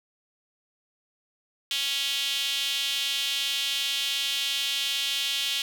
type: tone with high-pass filter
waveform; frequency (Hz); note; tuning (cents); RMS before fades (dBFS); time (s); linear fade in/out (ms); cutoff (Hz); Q
sawtooth; 277.2; C#4; 0; -28; 1.71-5.62; 2; 3200; 4
effects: none